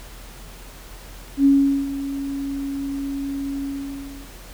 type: tone with ADSR envelope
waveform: sine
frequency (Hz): 277.2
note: C#4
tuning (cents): 0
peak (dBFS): -10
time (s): 1.37-4.31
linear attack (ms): 82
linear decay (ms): 410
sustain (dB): -14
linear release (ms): 680
effects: added 43 Hz sine -39 dBFS peak until 4.53 s + pink hiss -43 dBFS RMS until 4.53 s